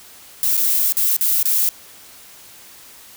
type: noise with dropouts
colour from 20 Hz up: violet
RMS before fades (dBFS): -17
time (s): 0.43-1.69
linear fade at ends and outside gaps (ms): 0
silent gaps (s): 0.568-0.576 / 0.923-0.969 / 1.165-1.21 / 1.428-1.454
effects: white hiss -43 dBFS RMS until 3.16 s